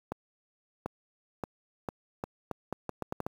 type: accelerating click train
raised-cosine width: 1 ms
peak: -19 dBFS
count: 12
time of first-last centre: 0.12-3.265 s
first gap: 740 ms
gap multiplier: 0.78
effects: high-pass 80 Hz 12 dB/octave + 8-bit